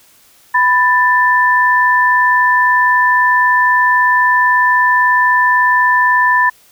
sine tone pair together, 992.8 / 1769 Hz, B5 / A6, +9 / +9 cents, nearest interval minor seventh, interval 1000 cents, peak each -11 dBFS, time 0.54-6.5 s, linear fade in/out 10 ms, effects white hiss -48 dBFS RMS until 6.71 s

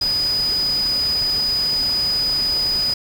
sine tone in noise, 4965 Hz, D#8, 5 cents flat, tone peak -17 dBFS, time 0.01-2.94 s, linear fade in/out 5 ms, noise pink, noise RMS -32 dBFS, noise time 0.01-2.94 s, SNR +12 dB, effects none

